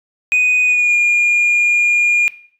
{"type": "tone with pitch glide", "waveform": "sine", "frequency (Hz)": [2489, 2421], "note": ["D#7", "D#7"], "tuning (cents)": [0, -48], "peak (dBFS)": -8, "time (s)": [0.32, 2.28], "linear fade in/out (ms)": 0, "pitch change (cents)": -48, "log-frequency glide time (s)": [0.64, 0.95], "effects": ["noise-tail reverb RT60 0.5 s tail -18 dB re dry", "tanh soft clip ceiling -9 dBFS"]}